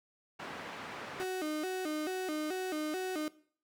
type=band-pass noise; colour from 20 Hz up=white; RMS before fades=-44 dBFS; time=0.39-1.24 s; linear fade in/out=10 ms; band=140 to 1700 Hz; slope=12 dB/octave
type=tone with vibrato; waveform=35% pulse; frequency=337.6 Hz; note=E4; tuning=41 cents sharp; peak=-32 dBFS; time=1.2-3.28 s; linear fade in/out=0 ms; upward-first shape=square; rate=2.3 Hz; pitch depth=170 cents each way
effects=noise-tail reverb RT60 0.5 s tail -19 dB re dry